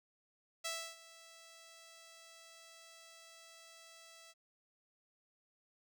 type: tone with ADSR envelope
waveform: 5% pulse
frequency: 659.3 Hz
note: E5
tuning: in tune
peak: -26 dBFS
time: 0.64-4.34 s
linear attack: 15 ms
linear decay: 300 ms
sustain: -19 dB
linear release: 36 ms
effects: none